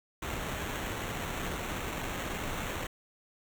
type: noise with sample-and-hold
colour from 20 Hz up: pink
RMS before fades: -36 dBFS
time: 0.22-2.87 s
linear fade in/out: 5 ms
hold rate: 4900 Hz
effects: none